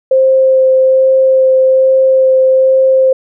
sine tone with vibrato, 525 Hz, C5, 6 cents sharp, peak -5 dBFS, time 0.11-3.13 s, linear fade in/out 5 ms, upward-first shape sine, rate 1.2 Hz, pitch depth 8 cents each way, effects none

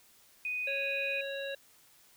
sine tone, 2489 Hz, D#7, in tune, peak -32 dBFS, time 0.45-1.21 s, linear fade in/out 2 ms
harmonic tone, 552 Hz, C#5, 7 cents flat, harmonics 1 / 3 / 5 / 7, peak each -37 / -42 / -44 / -45 dBFS, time 0.67-1.55 s, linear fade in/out 5 ms
effects white hiss -62 dBFS RMS until 2.16 s

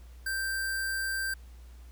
sine tone with sample-and-hold, 1568 Hz, G6, in tune, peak -29 dBFS, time 0.26-1.34 s, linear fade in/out 5 ms, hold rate 6300 Hz, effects added 60 Hz sine -46 dBFS peak until 1.91 s + pink hiss -62 dBFS RMS until 1.91 s

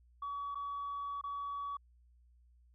sine tone with dropouts, 1134 Hz, C#6, 39 cents sharp, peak -36 dBFS, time 0.22-1.77 s, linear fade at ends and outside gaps 5 ms, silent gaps 0.547-0.554 / 1.213-1.238 s, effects tanh soft clip ceiling -34 dBFS + added 60 Hz sine -62 dBFS peak until 2.74 s

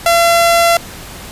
sawtooth tone, 680 Hz, F5, 46 cents flat, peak -4 dBFS, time 0.06-0.77 s, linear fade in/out 2 ms, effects pink hiss -31 dBFS RMS until 1.31 s + resampled to 32000 Hz

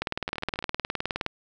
two click trains, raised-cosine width 0.3 ms, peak -23 / -11 dBFS, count 7 / 25, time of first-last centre 0.29-0.693 / 0.02-1.264 s, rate 14.9 / 19.3 Hz, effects none

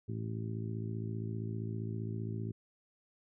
harmonic tone, 55.2 Hz, A1, 6 cents sharp, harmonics 2 / 3 / 4 / 5 / 6 / 7, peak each -37 / -44 / -44 / -50 / -48 / -48 dBFS, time 0.08-2.52 s, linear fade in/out 10 ms, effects none

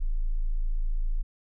sine tone, 27.5 Hz, A0, in tune, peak -23 dBFS, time 0-1.23 s, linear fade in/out 20 ms, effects none

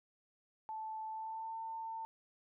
sine tone with pitch glide, 876 to 898.5 Hz, A5 to A5, -8 to +36 cents, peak -40 dBFS, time 0.69-2.05 s, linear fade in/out 0 ms, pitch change +44 cents, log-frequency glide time 1.08-1.55 s, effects none

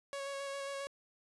sawtooth tone with vibrato, 554.4 Hz, C#5, in tune, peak -35 dBFS, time 0.13-0.87 s, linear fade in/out 0 ms, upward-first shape square, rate 7.4 Hz, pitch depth 12 cents each way, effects resampled to 24000 Hz

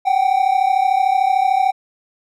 triangle tone pair together, 750.6 / 784 Hz, F#5 / G5, +25 / 0 cents, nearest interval minor second, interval 75 cents, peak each -14 dBFS, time 0.05-1.72 s, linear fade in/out 20 ms, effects none

